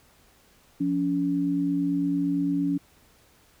sine tone pair together, 174.17 / 283 Hz, F3 / C#4, -4 / +36 cents, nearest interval minor sixth, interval 840 cents, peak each -29 / -23 dBFS, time 0.8-2.78 s, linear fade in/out 10 ms, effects pink hiss -59 dBFS RMS until 3.6 s

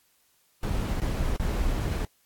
brown noise with dropouts, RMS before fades -27 dBFS, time 0.63-2.05 s, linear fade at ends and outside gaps 1 ms, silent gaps 1.001-1.017 / 1.364-1.397 s, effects white hiss -66 dBFS RMS until 2.25 s + AAC 64 kbps

